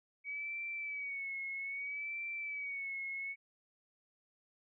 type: tone with vibrato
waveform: sine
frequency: 2257 Hz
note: C#7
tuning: 31 cents sharp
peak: -38 dBFS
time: 0.24-3.36 s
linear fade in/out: 50 ms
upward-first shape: sine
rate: 0.62 Hz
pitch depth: 66 cents each way
effects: none